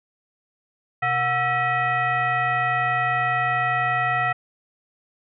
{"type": "tone with frequency modulation", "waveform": "sine", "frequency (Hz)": 1326, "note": "E6", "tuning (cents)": 10, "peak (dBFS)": -19, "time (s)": [1.02, 4.33], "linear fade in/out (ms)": 10, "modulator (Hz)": 599, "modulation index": 1.5, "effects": []}